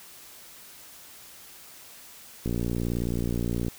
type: click train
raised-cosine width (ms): 3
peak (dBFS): -16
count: 73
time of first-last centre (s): 2.46-3.682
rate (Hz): 58.9
effects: white hiss -48 dBFS RMS until 3.78 s